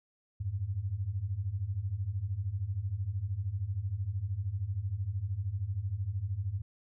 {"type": "beating tone pair", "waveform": "sine", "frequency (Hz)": [89.6, 102.6], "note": ["F2", "G#2"], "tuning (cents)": [45, -21], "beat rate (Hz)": 13, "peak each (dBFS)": [-36, -33], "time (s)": [0.4, 6.62], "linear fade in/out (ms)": 10, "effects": []}